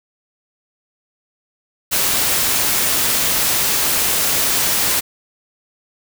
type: noise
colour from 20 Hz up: white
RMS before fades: -17 dBFS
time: 1.91-5.01 s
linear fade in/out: 20 ms
effects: none